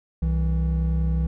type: tone pair together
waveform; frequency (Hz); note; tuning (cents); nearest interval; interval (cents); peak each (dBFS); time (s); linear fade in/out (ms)
triangle; 64.52 / 162.7; C2 / E3; -24 / -22; octave + major third; 1602; -19 / -23; 0.22-1.27; 5
effects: none